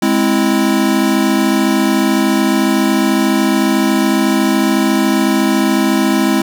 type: chord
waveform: square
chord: Ab augmented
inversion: none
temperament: equal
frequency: 207.7 / 261.6 / 329.6 Hz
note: Ab3 / C4 / E4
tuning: 0 / 0 / 0 cents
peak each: -16 dBFS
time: 0.02-6.42 s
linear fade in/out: 5 ms
effects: none